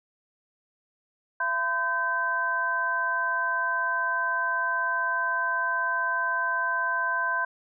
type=tone cluster; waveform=sine; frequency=676 / 1015 / 1551 Hz; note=E5 / B5 / G6; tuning=+43 / +47 / -19 cents; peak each=-35 / -28 / -26 dBFS; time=1.4-7.45 s; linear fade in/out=5 ms; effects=none